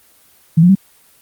sine tone with pitch steps, 162.6 / 177.32 / 193.37 Hz, E3 / F3 / G3, -23 / +27 / -23 cents, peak -5 dBFS, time 0.57-0.753 s, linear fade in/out 10 ms, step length 61 ms, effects white hiss -50 dBFS RMS until 1.21 s + Opus 24 kbps

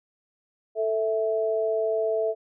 sine tone pair together, 441.7 / 656.2 Hz, A4 / E5, +7 / -8 cents, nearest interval perfect fifth, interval 685 cents, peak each -25 dBFS, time 0.75-2.35 s, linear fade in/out 50 ms, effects none

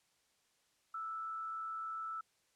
sine tone with frequency modulation, 1318.5 Hz, E6, in tune, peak -39 dBFS, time 0.94-2.21 s, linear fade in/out 5 ms, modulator 107 Hz, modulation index 0.33, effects white hiss -75 dBFS RMS until 2.55 s + low-pass 9000 Hz 12 dB/octave

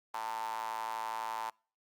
sawtooth tone with high-pass filter, 111.7 Hz, A2, 27 cents sharp, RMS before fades -38 dBFS, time 0.14-1.5 s, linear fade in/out 5 ms, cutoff 920 Hz, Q 8.1, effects noise-tail reverb RT60 0.4 s tail -26 dB re dry + Opus 32 kbps

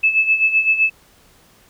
sine tone with tremolo, 2613 Hz, E7, 16 cents flat, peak -10 dBFS, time 0.03-0.9 s, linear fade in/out 10 ms, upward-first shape sine, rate 7.8 Hz, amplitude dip 70%, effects pink hiss -52 dBFS RMS until 1.69 s

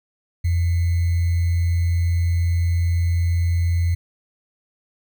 sine tone with sample-and-hold, 85.6 Hz, F2, 34 cents flat, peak -16 dBFS, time 0.44-3.95 s, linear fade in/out 10 ms, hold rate 2100 Hz, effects none

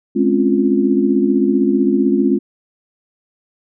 sine chord, Db major seventh, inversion second, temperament equal with one note detuned, 210.4 / 261.6 / 277.2 / 349.2 Hz, Ab3 / C4 / Db4 / F4, +23 / 0 / 0 / 0 cents, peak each -17 dBFS, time 0.15-2.39 s, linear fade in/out 20 ms, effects none

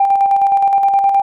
sine tone with tremolo, 791 Hz, G5, 15 cents sharp, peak -7 dBFS, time 0-1.22 s, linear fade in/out 5 ms, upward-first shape square, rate 9.6 Hz, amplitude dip 40%, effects tanh soft clip ceiling -3 dBFS

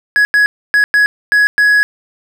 triangle tone bursts at uneven times, 1675 Hz, G#6, 14 cents sharp, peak -5 dBFS, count 6, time 0.16-0.25 / 0.34-0.46 / 0.74-0.84 / 0.94-1.06 / 1.32-1.47 / 1.58-1.83 s, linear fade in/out 0 ms, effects none

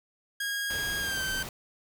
sawtooth tone with pitch glide, 1636 to 1551.3 Hz, G#6 to G6, -26 to -19 cents, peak -26 dBFS, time 0.4-1.43 s, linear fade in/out 5 ms, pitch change -93 cents, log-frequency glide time 0.99-1.22 s
pink noise, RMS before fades -39 dBFS, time 0.7-1.49 s, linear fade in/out 2 ms
effects none

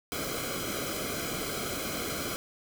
pink noise with comb filter, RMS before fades -34 dBFS, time 0.12-2.36 s, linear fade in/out 0 ms, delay 1.1 ms, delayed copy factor -0.85, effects none

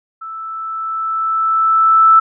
sine tone with level ramp, 1318.5 Hz, E6, in tune, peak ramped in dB -26 to -4 dBFS, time 0.21-2.2 s, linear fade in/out 10 ms, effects none

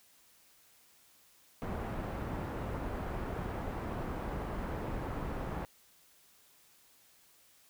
pink low-pass noise, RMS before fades -38 dBFS, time 1.62-5.65 s, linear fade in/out 0 ms, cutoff 1200 Hz, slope 12 dB/octave, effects white hiss -64 dBFS RMS until 7.69 s

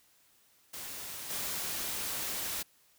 white noise with level steps, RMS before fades -42 / -36 dBFS, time 0.73-2.63 s, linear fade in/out 10 ms, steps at 1.29 s, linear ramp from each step 20 ms, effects white hiss -66 dBFS RMS until 2.98 s

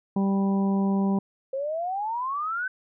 harmonic tone, 196 Hz, G3, in tune, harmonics 1 / 2 / 3 / 4 / 5, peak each -21 / -32 / -38 / -36 / -37 dBFS, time 0.16-1.19 s, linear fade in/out 5 ms
sine exponential sweep, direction up, 523.3 to 1547 Hz, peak -26 dBFS, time 1.53-2.68 s, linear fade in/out 5 ms
effects none

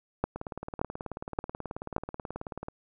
two click trains, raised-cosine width 1 ms, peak -12 / -22 dBFS, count 4 / 44, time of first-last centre 0.24-1.964 / 0.36-2.684 s, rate 1.74 / 18.5 Hz, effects none

